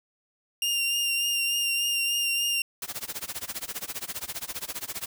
sawtooth tone with vibrato, 2794 Hz, F7, in tune, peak -21 dBFS, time 0.62-2.62 s, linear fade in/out 2 ms, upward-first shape triangle, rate 3.4 Hz, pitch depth 25 cents each way
white noise with tremolo, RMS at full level -32 dBFS, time 2.82-5.06 s, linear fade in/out 2 ms, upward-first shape sine, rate 15 Hz, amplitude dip 95%
effects none

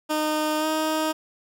15% pulse tone with pitch glide, 307.1 to 313 Hz, D#4 to D#4, -23 to +10 cents, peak -16 dBFS, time 0.09-1.13 s, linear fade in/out 20 ms, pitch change +33 cents, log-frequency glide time 0.59-0.66 s, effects none

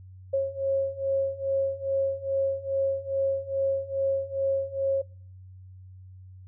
sine beating tone pair, 542 / 544.4 Hz, C#5 / C#5, -39 / -31 cents, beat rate 2.4 Hz, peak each -28 / -26 dBFS, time 0.33-5.02 s, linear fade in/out 10 ms, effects noise-tail reverb RT60 0.5 s tail -26 dB re dry + added 93 Hz sine -44 dBFS peak until 6.47 s

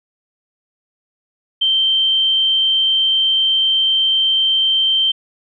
sine tone, 3128 Hz, G7, 4 cents flat, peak -12 dBFS, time 1.61-5.12 s, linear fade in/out 10 ms, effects none

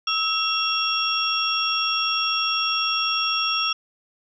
sine tone cluster, 1304 / 2733 / 3331 / 5550 Hz, E6 / F7 / G#7 / F8, -19 / -38 / +4 / -12 cents, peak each -26 dBFS, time 0.07-3.73 s, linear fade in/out 5 ms, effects none

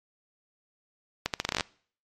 accelerating click train, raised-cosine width 0.2 ms, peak -9 dBFS, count 11, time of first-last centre 1.26-1.608 s, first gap 78 ms, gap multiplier 0.8, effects noise-tail reverb RT60 0.5 s tail -23 dB re dry + MP3 64 kbps

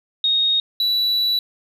sine / triangle tone pair in turn, 3729 / 3942 Hz, A#7 / B7, 0 / -4 cents, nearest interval minor second, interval 96 cents, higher second, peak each -15 dBFS, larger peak neither, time 0.24-0.6 / 0.8-1.39 s, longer second, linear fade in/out 2 ms, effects none

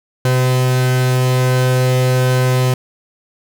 45% pulse tone pair together, 127.63 / 511 Hz, C3 / C5, -43 / -41 cents, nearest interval 2 octaves, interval 2402 cents, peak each -12 / -22 dBFS, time 0.25-2.74 s, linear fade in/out 2 ms, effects none

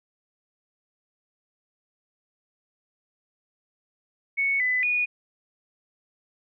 sine tone with pitch steps, 2215 / 2004 / 2459 Hz, C#7 / B6 / D#7, -2 / +25 / -21 cents, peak -21 dBFS, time 4.37-5.06 s, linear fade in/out 20 ms, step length 230 ms, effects none

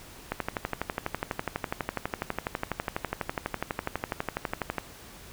click train, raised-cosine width 0.5 ms, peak -13 dBFS, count 55, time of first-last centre 0.32-4.783 s, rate 12.1 Hz, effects pink hiss -48 dBFS RMS until 5.32 s

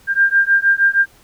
sine beating tone pair, 1593 / 1599.4 Hz, G6 / G6, +27 / +34 cents, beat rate 6.4 Hz, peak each -14 dBFS, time 0.07-1.06 s, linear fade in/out 50 ms, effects pink hiss -50 dBFS RMS until 1.23 s

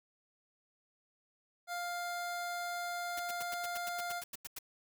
25% pulse tone, 701 Hz, F5, 6 cents sharp, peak -33 dBFS, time 1.67-4.23 s, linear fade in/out 50 ms
white noise bursts, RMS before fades -43 dBFS, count 13, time 3.17-4.588 s, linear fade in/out 5 ms, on 26 ms, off 90 ms
effects none

